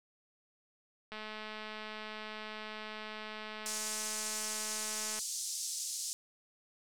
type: click train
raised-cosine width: 0.3 ms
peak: -28 dBFS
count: 876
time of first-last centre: 1.12-5.19 s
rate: 215 Hz
type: band-pass noise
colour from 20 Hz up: pink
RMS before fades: -39 dBFS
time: 3.66-6.13 s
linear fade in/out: 0 ms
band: 5300 to 9200 Hz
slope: 24 dB/octave
effects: none